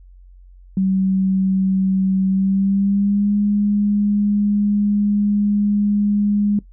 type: tone with pitch glide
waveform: sine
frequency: 190.6 to 205.5 Hz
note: G3 to G#3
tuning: -48 to -18 cents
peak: -14 dBFS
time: 0.77-6.59 s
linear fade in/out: 2 ms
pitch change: +130 cents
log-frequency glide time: 2.27-3.36 s
effects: noise-tail reverb RT60 0.1 s tail -19 dB re dry + added 45 Hz sine -41 dBFS peak until 6.72 s